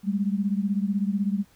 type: beating tone pair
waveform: sine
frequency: 196 / 212 Hz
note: G3 / G#3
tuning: 0 / +36 cents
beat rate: 16 Hz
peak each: -24 / -27 dBFS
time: 0.03-1.45 s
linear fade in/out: 50 ms
effects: pink hiss -60 dBFS RMS until 1.55 s